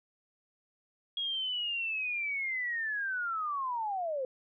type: linear sweep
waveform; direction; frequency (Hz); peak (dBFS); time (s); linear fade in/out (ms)
sine; down; 3307 to 500; -31; 1.17-4.25; 2
effects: none